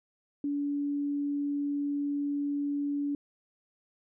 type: tone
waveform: sine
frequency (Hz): 286.6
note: D4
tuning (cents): -42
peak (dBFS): -28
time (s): 0.44-3.15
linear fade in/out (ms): 2
effects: none